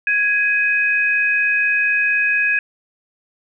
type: tone pair together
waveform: sine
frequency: 1661.2 / 2517 Hz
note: G#6 / D#7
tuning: 0 / +19 cents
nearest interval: perfect fifth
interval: 719 cents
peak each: -17 dBFS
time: 0.07-2.59 s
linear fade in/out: 2 ms
effects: none